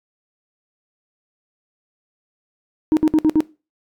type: tone bursts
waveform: sine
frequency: 311.1 Hz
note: D#4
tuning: in tune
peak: -9 dBFS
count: 5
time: 2.92-3.405 s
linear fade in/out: 0 ms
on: 49 ms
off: 60 ms
effects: noise-tail reverb RT60 0.3 s tail -22 dB re dry + tanh soft clip ceiling -9 dBFS